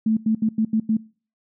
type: tone bursts at uneven times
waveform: sine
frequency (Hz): 220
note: A3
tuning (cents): 0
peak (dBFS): -16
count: 6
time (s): 0.06-0.17 / 0.26-0.35 / 0.42-0.49 / 0.58-0.65 / 0.73-0.8 / 0.89-0.97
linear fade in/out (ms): 5
effects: noise-tail reverb RT60 0.4 s tail -23 dB re dry